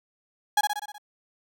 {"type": "tone with echo", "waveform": "35% pulse", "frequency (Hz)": 830.6, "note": "G#5", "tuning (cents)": 0, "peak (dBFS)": -16, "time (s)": [0.57, 0.61], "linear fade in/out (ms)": 5, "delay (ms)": 62, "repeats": 6, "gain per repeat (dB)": -4, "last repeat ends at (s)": 0.982, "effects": []}